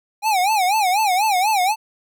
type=tone with vibrato; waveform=square; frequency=797 Hz; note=G5; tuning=28 cents sharp; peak=-16 dBFS; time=0.22-1.76 s; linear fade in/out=50 ms; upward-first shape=sine; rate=4.1 Hz; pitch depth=180 cents each way; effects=none